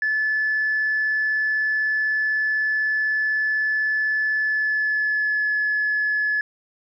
sine tone with pitch glide, 1732 to 1711.1 Hz, A6 to A6, -28 to -49 cents, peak -18 dBFS, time 0.02-6.41 s, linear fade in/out 2 ms, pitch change -21 cents, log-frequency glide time 4.38-5.53 s, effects tanh soft clip ceiling -15 dBFS

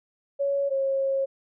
sine tone pair in turn, 559 / 542.1 Hz, C#5 / C#5, +14 / -39 cents, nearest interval minor second, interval 53 cents, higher first, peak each -22 dBFS, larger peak neither, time 0.39-0.7 / 0.7-1.26 s, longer second, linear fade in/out 20 ms, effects none

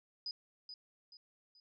sine tone with echo, 4978 Hz, D#8, in tune, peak -38 dBFS, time 0.26-0.31 s, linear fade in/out 2 ms, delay 430 ms, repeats 3, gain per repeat -8 dB, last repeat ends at 1.6 s, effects none

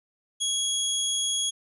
20% pulse tone, 3322 Hz, G#7, in tune, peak -19 dBFS, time 0.4-1.51 s, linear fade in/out 20 ms, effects resampled to 24000 Hz

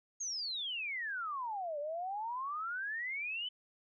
sine exponential two-way sweep, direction down then up, 6645 to 570 to 3063 Hz, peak -36 dBFS, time 0.2-3.49 s, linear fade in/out 10 ms, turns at 1.79 s, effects none

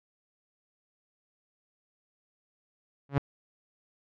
sawtooth tone with exponential growth, 140.1 Hz, C#3, 19 cents sharp, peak -16 dBFS, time 3.09-3.18 s, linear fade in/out 2 ms, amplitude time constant 19 ms, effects low-pass 2000 Hz 12 dB/octave

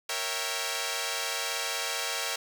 5% pulse chord, A# diminished seventh, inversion none, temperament equal, 466.2 / 554.4 / 659.3 / 784 Hz, A#4 / C#5 / E5 / G5, 0 / 0 / 0 / 0 cents, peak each -24 dBFS, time 0.09-2.36 s, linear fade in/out 5 ms, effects none

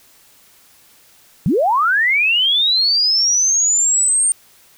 sine linear sweep, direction up, 130 to 8810 Hz, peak -12 dBFS, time 1.46-4.32 s, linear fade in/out 0 ms, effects white hiss -50 dBFS RMS until 4.77 s

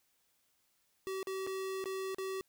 square tone with dropouts, 382.1 Hz, G4, 44 cents flat, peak -37 dBFS, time 1.07-2.41 s, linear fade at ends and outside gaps 0 ms, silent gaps 1.229-1.271 / 1.466-1.472 / 1.841-1.857 / 2.146-2.184 s, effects white hiss -75 dBFS RMS until 2.48 s

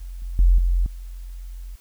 sine tone with level steps, 43.83 Hz, F1, 7 cents sharp, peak -31 / -27 / -11 / -16 / -32 dBFS, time 0-1.76 s, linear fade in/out 10 ms, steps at 0.22 / 0.39 / 0.58 / 0.86 s, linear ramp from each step 2 ms, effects white hiss -56 dBFS RMS until 1.8 s

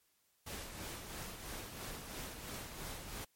pink noise with tremolo, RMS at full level -44 dBFS, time 0.46-3.25 s, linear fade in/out 10 ms, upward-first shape sine, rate 3 Hz, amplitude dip 45%, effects white hiss -75 dBFS RMS until 3.35 s + MP3 64 kbps

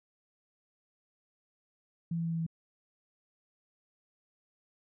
sine tone with pitch steps, 167.7 / 166.73 / 165.77 / 164.82 / 163.87 Hz, E3 / E3 / E3 / E3 / E3, +30 / +20 / +10 / 0 / -10 cents, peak -30 dBFS, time 2.11-2.465 s, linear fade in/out 5 ms, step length 71 ms, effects none

